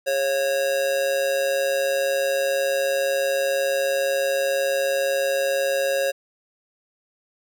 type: tone with amplitude modulation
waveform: square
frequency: 547 Hz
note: C#5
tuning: 23 cents flat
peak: -18 dBFS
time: 0.06-6.12 s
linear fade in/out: 20 ms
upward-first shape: sine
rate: 142 Hz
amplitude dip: 60%
effects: none

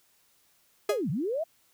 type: linear two-way sweep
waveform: sine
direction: down then up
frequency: 680 to 125.3 to 680 Hz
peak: -27 dBFS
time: 0.89-1.44 s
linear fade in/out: 10 ms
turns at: 1.1 s
type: tone with exponential decay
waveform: 45% pulse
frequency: 415.3 Hz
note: G#4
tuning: in tune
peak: -21 dBFS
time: 0.89-1.02 s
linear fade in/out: 5 ms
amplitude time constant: 27 ms
effects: white hiss -66 dBFS RMS until 1.73 s

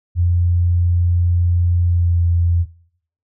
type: tone with pitch glide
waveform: sine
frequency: 87.31 to 85.81 Hz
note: F2 to F2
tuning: 0 to -30 cents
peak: -12 dBFS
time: 0.15-2.66 s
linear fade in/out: 50 ms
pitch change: -30 cents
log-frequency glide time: 1.85-2.23 s
effects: noise-tail reverb RT60 0.6 s tail -18 dB re dry

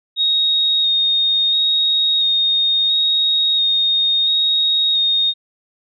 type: tone with vibrato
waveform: sine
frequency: 3729 Hz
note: A#7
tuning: in tune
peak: -13 dBFS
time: 0.16-5.34 s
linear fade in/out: 50 ms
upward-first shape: square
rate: 0.73 Hz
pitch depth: 13 cents each way
effects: none

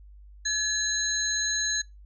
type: tone cluster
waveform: sine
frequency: 1700 / 4041 / 6520 Hz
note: G#6 / B7 / G#8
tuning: +40 / +39 / -33 cents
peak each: -29 dBFS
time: 0.45-1.82 s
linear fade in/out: 10 ms
effects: noise-tail reverb RT60 0.2 s tail -26 dB re dry + added 50 Hz sine -46 dBFS peak until 2.05 s

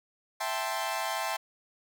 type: chord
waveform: sawtooth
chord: A minor seventh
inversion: second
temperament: equal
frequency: 659.3 / 784 / 880 / 1046.5 Hz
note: E5 / G5 / A5 / C6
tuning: 0 / 0 / 0 / 0 cents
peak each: -32 dBFS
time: 0.4-1.37 s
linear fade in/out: 10 ms
effects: none

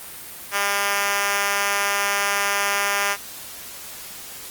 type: tone with high-pass filter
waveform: 5% pulse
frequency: 201.2 Hz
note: G3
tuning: 45 cents sharp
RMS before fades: -22 dBFS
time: 0.51-3.17 s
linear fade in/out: 50 ms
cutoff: 630 Hz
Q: 0.56
effects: white hiss -37 dBFS RMS until 4.5 s + Opus 32 kbps

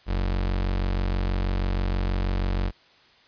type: tone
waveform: 35% pulse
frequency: 46.25 Hz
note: F#1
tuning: in tune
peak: -21 dBFS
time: 0.06-2.72 s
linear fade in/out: 50 ms
effects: white hiss -56 dBFS RMS until 3.27 s + resampled to 11025 Hz

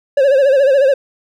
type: tone with vibrato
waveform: triangle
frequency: 546 Hz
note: C#5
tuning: 26 cents flat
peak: -6 dBFS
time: 0.17-0.94 s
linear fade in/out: 5 ms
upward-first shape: sine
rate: 14 Hz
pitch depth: 92 cents each way
effects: none

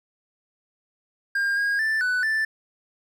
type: tone with pitch steps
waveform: triangle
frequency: 1607 / 1632 / 1767 / 1492 / 1764 Hz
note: G6 / G#6 / A6 / F#6 / A6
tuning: +43 / -31 / +7 / +14 / +4 cents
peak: -19 dBFS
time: 1.35-2.45 s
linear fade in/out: 5 ms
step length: 220 ms
effects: none

